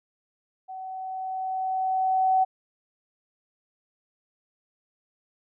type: tone with level ramp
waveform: sine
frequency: 755 Hz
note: F#5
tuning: 35 cents sharp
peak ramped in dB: -35 to -17 dBFS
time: 0.68-2.45 s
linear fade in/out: 20 ms
effects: none